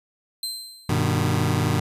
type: tone with exponential decay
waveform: sawtooth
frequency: 4109 Hz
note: C8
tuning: 32 cents flat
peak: -22 dBFS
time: 0.43-1.17 s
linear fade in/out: 2 ms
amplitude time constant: 160 ms
type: chord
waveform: sawtooth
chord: G augmented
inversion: none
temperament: just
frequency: 98 / 122.5 / 153.12 Hz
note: G2 / B2 / D#3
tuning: 0 / -14 / -27 cents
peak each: -20 dBFS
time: 0.89-1.8 s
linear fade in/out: 5 ms
effects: resampled to 32000 Hz